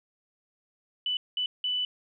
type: tone bursts at uneven times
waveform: sine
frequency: 2985 Hz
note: F#7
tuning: 15 cents sharp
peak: -26 dBFS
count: 3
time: 1.06-1.17 / 1.37-1.46 / 1.64-1.85 s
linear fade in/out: 2 ms
effects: none